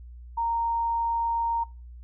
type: tone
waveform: sine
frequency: 927 Hz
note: A#5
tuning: 10 cents flat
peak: -24 dBFS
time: 0.37-1.64 s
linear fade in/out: 10 ms
effects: noise-tail reverb RT60 0.3 s tail -22 dB re dry + added 60 Hz sine -41 dBFS peak until 2.03 s